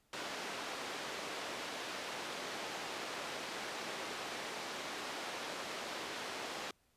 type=band-pass noise; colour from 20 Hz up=pink; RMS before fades=-43 dBFS; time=0.13-6.71 s; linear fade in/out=2 ms; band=370 to 5200 Hz; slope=12 dB/octave; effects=pink hiss -74 dBFS RMS until 6.96 s + resampled to 32000 Hz